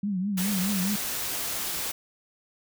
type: tone with vibrato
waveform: sine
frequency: 193.8 Hz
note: G3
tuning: 20 cents flat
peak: -25 dBFS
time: 0.03-0.96 s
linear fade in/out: 5 ms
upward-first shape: triangle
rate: 4.8 Hz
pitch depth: 150 cents each way
type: noise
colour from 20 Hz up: white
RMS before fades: -31 dBFS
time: 0.37-1.92 s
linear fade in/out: 10 ms
effects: none